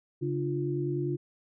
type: tone cluster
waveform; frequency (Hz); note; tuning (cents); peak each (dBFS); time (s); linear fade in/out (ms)
sine; 139.6 / 301.5 / 351.4; C#3 / D4 / F4; +13 / +46 / +11; -31 / -36 / -31; 0.21-1.17; 20
effects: none